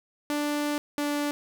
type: tone pair in turn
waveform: sawtooth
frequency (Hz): 294 / 291.5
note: D4 / D4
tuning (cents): +2 / -13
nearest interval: unison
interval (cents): 15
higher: first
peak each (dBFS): -22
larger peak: neither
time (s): 0.3-0.78 / 0.98-1.31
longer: first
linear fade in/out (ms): 0
effects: none